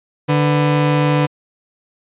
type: tone pair together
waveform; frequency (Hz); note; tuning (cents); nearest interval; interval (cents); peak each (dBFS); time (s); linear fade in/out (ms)
30% pulse; 147.7 / 497.4; D3 / B4; +10 / +12; octave + major sixth; 2102; -11 / -16; 0.28-1.27; 20
effects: resampled to 8000 Hz